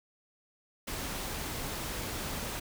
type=noise; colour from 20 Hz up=pink; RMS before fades=-37 dBFS; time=0.87-2.6 s; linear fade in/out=10 ms; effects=none